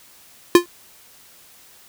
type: tone with exponential decay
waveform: square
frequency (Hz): 349.2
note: F4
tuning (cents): 0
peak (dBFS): -4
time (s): 0.55-0.66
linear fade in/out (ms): 2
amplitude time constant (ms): 22
effects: white hiss -49 dBFS RMS until 1.88 s